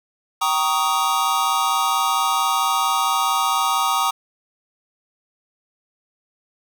square chord, Eb dominant seventh, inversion first, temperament just, 777.8 / 933.4 / 1120.1 / 1244.5 Hz, G5 / Bb5 / Db6 / Eb6, -14 / +2 / +18 / 0 cents, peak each -26 / -24 / -25 / -22 dBFS, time 0.41-4.11 s, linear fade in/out 10 ms, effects none

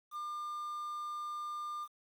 triangle tone with quantisation, 1200 Hz, D6, 37 cents sharp, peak -36 dBFS, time 0.11-1.88 s, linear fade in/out 50 ms, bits 10, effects none

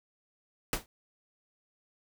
pink noise with exponential decay, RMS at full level -26 dBFS, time 0.73-0.86 s, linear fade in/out 1 ms, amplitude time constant 27 ms, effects none

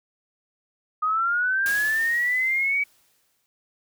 sine linear sweep, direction up, 1234 to 2285 Hz, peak -20 dBFS, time 1.02-2.84 s, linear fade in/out 10 ms
white noise with exponential decay, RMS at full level -32 dBFS, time 1.66-3.46 s, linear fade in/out 0 ms, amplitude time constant 390 ms
effects none

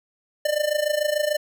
square tone with amplitude modulation, 598 Hz, D5, 31 cents sharp, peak -18 dBFS, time 0.45-1.37 s, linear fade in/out 5 ms, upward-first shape sine, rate 26.8 Hz, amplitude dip 80%, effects none

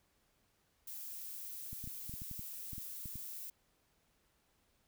violet noise, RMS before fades -46 dBFS, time 0.87-3.5 s, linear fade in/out 5 ms
clicks, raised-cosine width 5 ms, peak -35 dBFS, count 12, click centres 1.73 / 1.841 / 1.875 / 2.095 / 2.139 / 2.219 / 2.313 / 2.394 / 2.732 / 2.781 / 3.058 / 3.157 s
effects pink hiss -75 dBFS RMS until 4.87 s

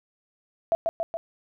sine tone with echo, 665 Hz, E5, 15 cents sharp, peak -18 dBFS, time 0.72-0.75 s, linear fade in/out 0 ms, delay 140 ms, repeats 3, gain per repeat -3 dB, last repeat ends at 1.17 s, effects none

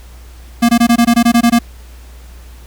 square tone bursts, 235.3 Hz, A#3, 16 cents sharp, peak -7 dBFS, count 11, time 0.62-1.59 s, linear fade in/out 10 ms, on 70 ms, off 20 ms, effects added 60 Hz sine -33 dBFS peak until 2.66 s + pink hiss -44 dBFS RMS until 2.66 s

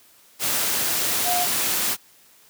sine tone in noise, 714 Hz, F5, 38 cents sharp, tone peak -22 dBFS, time 1.24-1.47 s, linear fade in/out 50 ms, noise white, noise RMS -23 dBFS, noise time 0.39-1.97 s, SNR -2 dB, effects white hiss -54 dBFS RMS until 2.49 s + high-pass 100 Hz 12 dB/octave

